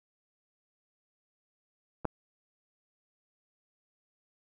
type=clicks; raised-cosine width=1 ms; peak=-28 / -15 dBFS; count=2; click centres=2.047 / 2.053 s; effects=none